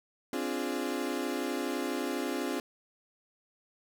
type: chord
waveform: 35% pulse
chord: D half-diminished seventh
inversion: third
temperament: equal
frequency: 261.6 / 293.7 / 349.2 / 415.3 Hz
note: C4 / D4 / F4 / Ab4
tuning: 0 / 0 / 0 / 0 cents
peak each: -34 / -35 / -35 / -37 dBFS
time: 0.33-2.6 s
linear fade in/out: 2 ms
effects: none